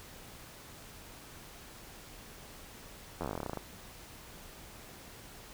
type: slowing click train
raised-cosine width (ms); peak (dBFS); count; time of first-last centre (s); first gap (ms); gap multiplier
1; -22; 17; 3.21-3.573; 11; 1.09
effects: pink hiss -51 dBFS RMS until 5.53 s